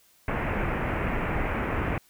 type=low-pass noise; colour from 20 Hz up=pink; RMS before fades=-28 dBFS; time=0.28-1.98 s; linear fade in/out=2 ms; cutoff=2500 Hz; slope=48 dB/octave; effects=white hiss -61 dBFS RMS until 2.09 s